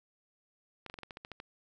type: clicks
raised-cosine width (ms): 0.3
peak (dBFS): -28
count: 10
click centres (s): 0.863 / 0.899 / 0.941 / 0.988 / 1.033 / 1.108 / 1.171 / 1.249 / 1.317 / 1.401
effects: none